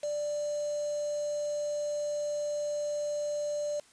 sine tone with quantisation, 590 Hz, D5, 8 cents sharp, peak -30 dBFS, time 0.03-3.8 s, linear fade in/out 5 ms, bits 7, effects white hiss -60 dBFS RMS until 3.92 s + resampled to 22050 Hz

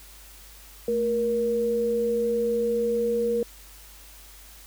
sine tone pair together, 221.7 / 472.2 Hz, A3 / A#4, +13 / +22 cents, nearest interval octave + minor second, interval 1309 cents, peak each -31 / -22 dBFS, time 0.88-3.43 s, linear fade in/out 2 ms, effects added 50 Hz sine -49 dBFS peak until 4.66 s + white hiss -49 dBFS RMS until 4.66 s

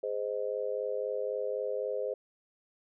sine chord, Ab major, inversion none, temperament just, 415.3 / 519.1 / 623 Hz, Ab4 / C5 / Eb5, 0 / -14 / +2 cents, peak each -36 / -33 / -38 dBFS, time 0.03-2.14 s, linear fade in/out 5 ms, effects none

